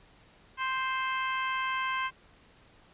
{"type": "harmonic tone", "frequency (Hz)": 523.3, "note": "C5", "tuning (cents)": 0, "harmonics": [2, 3, 4, 5, 6], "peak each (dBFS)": [-31, -35, -37, -39, -41], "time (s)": [0.57, 2.11], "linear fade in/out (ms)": 50, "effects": ["pink hiss -59 dBFS RMS until 2.93 s", "resampled to 8000 Hz"]}